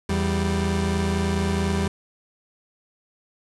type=tone pair together; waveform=30% pulse; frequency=83.22 / 196 Hz; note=E2 / G3; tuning=+17 / 0 cents; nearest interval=octave + minor third; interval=1483 cents; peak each=-21 dBFS; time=0.09-1.88 s; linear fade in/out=5 ms; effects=resampled to 24000 Hz + 7-bit